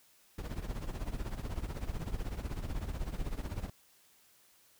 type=noise with tremolo; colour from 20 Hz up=brown; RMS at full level=-34 dBFS; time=0.38-3.7 s; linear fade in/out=5 ms; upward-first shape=triangle; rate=16 Hz; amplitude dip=85%; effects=white hiss -65 dBFS RMS until 4.79 s